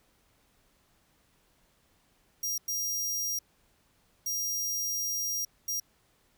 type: tone bursts at uneven times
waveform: sawtooth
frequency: 5700 Hz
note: F8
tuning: 34 cents sharp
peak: -27 dBFS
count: 4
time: 2.43-2.58 / 2.68-3.39 / 4.26-5.45 / 5.68-5.8 s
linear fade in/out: 5 ms
effects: pink hiss -68 dBFS RMS until 6.37 s

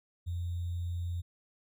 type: tone with sample-and-hold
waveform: sine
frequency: 87 Hz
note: F2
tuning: 6 cents flat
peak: -32 dBFS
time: 0.26-1.22 s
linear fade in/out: 20 ms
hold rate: 3675 Hz
effects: none

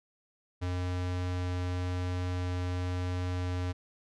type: tone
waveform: square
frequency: 90.1 Hz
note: F#2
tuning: 45 cents flat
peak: -31 dBFS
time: 0.61-3.73 s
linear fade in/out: 20 ms
effects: low-pass 6000 Hz 12 dB/octave

